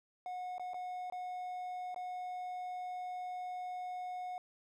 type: tone with dropouts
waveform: triangle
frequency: 728 Hz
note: F#5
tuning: 28 cents flat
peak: -37 dBFS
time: 0.26-4.38 s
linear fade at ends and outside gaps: 1 ms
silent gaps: 0.582-0.596 / 0.735-0.743 / 1.1-1.123 / 1.945-1.961 s
effects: none